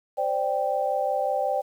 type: chord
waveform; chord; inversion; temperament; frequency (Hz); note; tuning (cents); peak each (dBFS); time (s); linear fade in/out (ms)
sine; C suspended second; none; just; 523.3 / 588.7 / 784.9; C5 / D5 / G5; 0 / +4 / +2; -28 / -27 / -26; 0.17-1.62; 20
effects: 9-bit